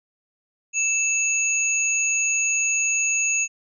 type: tone pair together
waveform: sine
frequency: 2637 / 6674 Hz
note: E7 / G#8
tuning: 0 / +8 cents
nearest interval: octave + major third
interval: 1608 cents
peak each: -22 dBFS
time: 0.73-3.48 s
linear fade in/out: 50 ms
effects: none